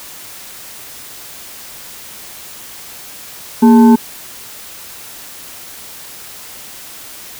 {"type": "tone with frequency modulation", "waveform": "sine", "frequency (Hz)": 233.1, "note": "A#3", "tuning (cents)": 0, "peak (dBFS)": -3, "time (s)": [3.62, 3.96], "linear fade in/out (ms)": 10, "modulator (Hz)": 647, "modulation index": 0.55, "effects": ["white hiss -33 dBFS RMS until 7.39 s"]}